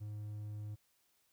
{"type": "tone", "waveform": "triangle", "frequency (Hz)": 105.2, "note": "G#2", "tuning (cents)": 23, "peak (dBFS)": -39, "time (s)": [0, 0.76], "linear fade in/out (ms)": 20, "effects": ["white hiss -75 dBFS RMS until 1.32 s"]}